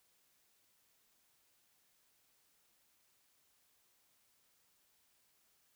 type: silence
effects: white hiss -74 dBFS RMS until 5.75 s